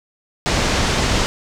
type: low-pass noise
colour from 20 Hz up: pink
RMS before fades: -18 dBFS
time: 0.46-1.26 s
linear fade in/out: 0 ms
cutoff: 7100 Hz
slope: 24 dB/octave
effects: none